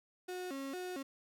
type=tone with vibrato; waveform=35% pulse; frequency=315 Hz; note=D#4; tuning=21 cents sharp; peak=-38 dBFS; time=0.28-1.03 s; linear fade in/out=10 ms; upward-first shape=square; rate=2.2 Hz; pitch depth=250 cents each way; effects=none